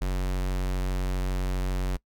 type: tone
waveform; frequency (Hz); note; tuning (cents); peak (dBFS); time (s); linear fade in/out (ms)
square; 46.25; F#1; 0; -26; 0.01-1.97; 10
effects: noise-tail reverb RT60 0.1 s tail -23 dB re dry